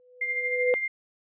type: tone with exponential growth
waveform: sine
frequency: 498.3 Hz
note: B4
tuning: 15 cents sharp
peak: -18 dBFS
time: 0-0.74 s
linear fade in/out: 0 ms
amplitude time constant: 160 ms
type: tone with tremolo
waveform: sine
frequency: 2100 Hz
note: C7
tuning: 6 cents sharp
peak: -24 dBFS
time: 0.21-0.88 s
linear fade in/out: 5 ms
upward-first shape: sine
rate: 13 Hz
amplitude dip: 50%
effects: resampled to 8000 Hz